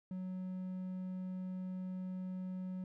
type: tone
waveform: triangle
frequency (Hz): 185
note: F#3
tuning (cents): 0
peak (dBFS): -37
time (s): 0.11-2.84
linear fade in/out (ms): 2
effects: none